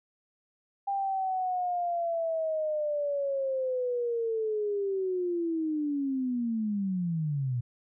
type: linear sweep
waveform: sine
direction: down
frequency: 798 to 117.8 Hz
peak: -27 dBFS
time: 0.87-7.61 s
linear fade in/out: 10 ms
effects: none